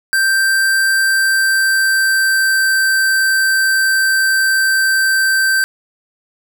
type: tone with pitch glide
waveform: square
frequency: 1568 to 1557.2 Hz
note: G6 to G6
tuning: 0 to -12 cents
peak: -12 dBFS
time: 0.13-5.64 s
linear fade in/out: 0 ms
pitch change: -12 cents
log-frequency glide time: 0.93-2.7 s
effects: none